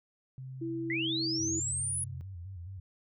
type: tone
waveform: sine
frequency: 130.81 Hz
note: C3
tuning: in tune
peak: -40 dBFS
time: 0.38-2.21 s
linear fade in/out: 0 ms
type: tone with pitch glide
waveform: sine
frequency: 331.2 to 324.8 Hz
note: E4 to E4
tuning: +8 to -26 cents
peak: -33 dBFS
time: 0.61-1.6 s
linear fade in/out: 10 ms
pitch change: -34 cents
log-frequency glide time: 0.92-1.05 s
type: linear sweep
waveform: sine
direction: up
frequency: 1920 to 10460 Hz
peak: -31 dBFS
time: 0.9-2.04 s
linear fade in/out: 2 ms
type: tone with vibrato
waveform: sine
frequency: 91 Hz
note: F#2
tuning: 28 cents flat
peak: -40 dBFS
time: 1.39-2.8 s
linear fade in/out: 5 ms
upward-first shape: square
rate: 4.7 Hz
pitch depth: 98 cents each way
effects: none